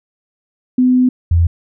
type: tone pair in turn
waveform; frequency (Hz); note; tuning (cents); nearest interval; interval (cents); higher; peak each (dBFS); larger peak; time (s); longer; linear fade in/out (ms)
sine; 252.6 / 84.61; B3 / E2; +39 / +46; octave + perfect fifth; 1893; first; -8; neither; 0.78-1.09 / 1.31-1.47; first; 5
effects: none